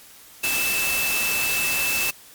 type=tone in noise; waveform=sine; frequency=2637 Hz; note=E7; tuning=in tune; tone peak=-23 dBFS; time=0.43-2.11 s; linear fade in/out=10 ms; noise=white; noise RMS=-25 dBFS; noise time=0.43-2.11 s; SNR=-1 dB; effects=white hiss -47 dBFS RMS until 2.34 s + MP3 96 kbps